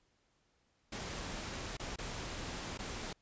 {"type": "noise with dropouts", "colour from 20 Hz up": "pink", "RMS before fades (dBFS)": -42, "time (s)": [0.92, 3.13], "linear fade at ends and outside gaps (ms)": 5, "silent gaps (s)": [[1.77, 1.796], [1.96, 1.985], [2.776, 2.789]], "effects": ["pink hiss -75 dBFS RMS until 3.21 s", "resampled to 16000 Hz"]}